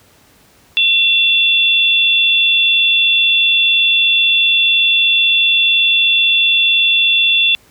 sine tone pair together, 2718 / 3463 Hz, F7 / A7, -48 / -28 cents, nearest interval major third, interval 420 cents, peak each -12 dBFS, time 0.77-7.55 s, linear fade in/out 0 ms, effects pink hiss -49 dBFS RMS until 7.7 s + high-pass 60 Hz 12 dB/octave

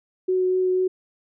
sine tone with vibrato, 369.7 Hz, F#4, 1 cent flat, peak -18 dBFS, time 0.28-0.88 s, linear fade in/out 10 ms, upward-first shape triangle, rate 4.1 Hz, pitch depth 10 cents each way, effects none

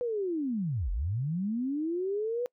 sine linear two-way sweep, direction down then up, 498.5 to 40.48 to 498.5 Hz, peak -28 dBFS, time 0.01-2.46 s, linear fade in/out 0 ms, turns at 0.91 s, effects noise-tail reverb RT60 0.1 s tail -26 dB re dry

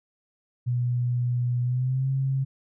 sine tone with pitch glide, 122.5 to 134.36 Hz, B2 to C3, -14 to +46 cents, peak -22 dBFS, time 0.66-2.45 s, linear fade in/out 20 ms, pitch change +160 cents, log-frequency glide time 1.62-2.09 s, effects none

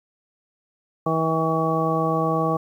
harmonic tone, 161.1 Hz, E3, 39 cents flat, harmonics 1 / 2 / 3 / 4 / 5 / 7, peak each -25 / -27 / -26 / -27 / -28 / -25 dBFS, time 1.06-2.57 s, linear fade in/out 5 ms, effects 9-bit

